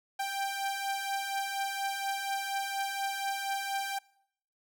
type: beating tone pair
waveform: sawtooth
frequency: 784 / 788.2 Hz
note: G5 / G5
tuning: 0 / +9 cents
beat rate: 4.2 Hz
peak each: -34 / -29 dBFS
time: 0.19-3.99 s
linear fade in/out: 10 ms
effects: noise-tail reverb RT60 0.7 s tail -24 dB re dry